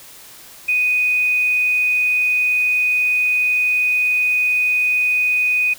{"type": "tone with quantisation", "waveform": "sine", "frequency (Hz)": 2489, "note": "D#7", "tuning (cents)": 0, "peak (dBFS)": -14, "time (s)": [0.68, 5.74], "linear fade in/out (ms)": 10, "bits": 7, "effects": ["white hiss -41 dBFS RMS until 5.78 s"]}